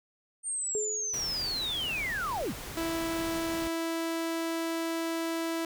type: linear sweep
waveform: sine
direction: down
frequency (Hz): 8870 to 48.61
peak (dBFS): -30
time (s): 0.43-2.55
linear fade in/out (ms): 50
type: tone with exponential decay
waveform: sine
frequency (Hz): 426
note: G#4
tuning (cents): +44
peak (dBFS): -28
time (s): 0.75-1.44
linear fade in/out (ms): 0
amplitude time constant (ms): 150
type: noise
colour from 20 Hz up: pink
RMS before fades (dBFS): -41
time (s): 1.13-3.68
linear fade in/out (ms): 10
type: tone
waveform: sawtooth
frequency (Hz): 329.6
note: E4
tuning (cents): 0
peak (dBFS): -26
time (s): 2.77-5.65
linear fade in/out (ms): 2
effects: none